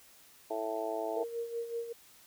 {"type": "harmonic tone", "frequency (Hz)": 110, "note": "A2", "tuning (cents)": 0, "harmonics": [3, 4, 5, 6, 7, 8], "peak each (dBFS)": [-42, -38, -44, -36, -44, -42], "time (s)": [0.5, 1.24], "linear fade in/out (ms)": 10}
{"type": "tone with tremolo", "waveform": "sine", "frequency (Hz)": 466.2, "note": "A#4", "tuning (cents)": 0, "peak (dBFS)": -32, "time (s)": [1.16, 1.93], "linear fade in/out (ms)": 10, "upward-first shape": "sine", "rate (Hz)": 5.3, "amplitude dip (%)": 65}
{"effects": ["white hiss -59 dBFS RMS until 2.26 s"]}